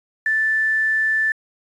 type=tone with quantisation; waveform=sine; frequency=1760 Hz; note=A6; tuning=in tune; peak=-16 dBFS; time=0.26-1.32 s; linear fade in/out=2 ms; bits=7; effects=resampled to 22050 Hz